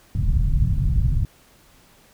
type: low-pass noise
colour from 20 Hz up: pink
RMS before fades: -19 dBFS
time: 0.15-1.25 s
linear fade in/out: 2 ms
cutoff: 140 Hz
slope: 24 dB/octave
effects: pink hiss -54 dBFS RMS until 2.13 s